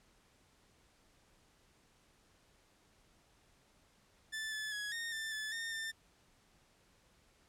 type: tone with pitch steps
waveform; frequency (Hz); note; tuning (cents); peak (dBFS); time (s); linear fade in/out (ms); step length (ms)
sawtooth; 1757 / 1733 / 1676 / 1842 / 1779 / 1736 / 1824 / 1793; A6 / A6 / G#6 / A#6 / A6 / A6 / A#6 / A6; -3 / -27 / +15 / -21 / +19 / -24 / -38 / +32; -35; 4.32-5.92; 20; 200
effects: pink hiss -69 dBFS RMS until 7.48 s + low-pass 10000 Hz 12 dB/octave